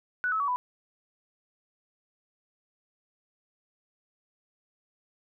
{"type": "tone with pitch steps", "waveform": "sine", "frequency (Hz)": [1480, 1295.9, 1134.7, 993.5], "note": ["F#6", "E6", "C#6", "B5"], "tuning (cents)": [0, -30, 40, 10], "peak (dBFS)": -25, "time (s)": [0.24, 0.56], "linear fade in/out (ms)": 0, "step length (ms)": 80, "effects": []}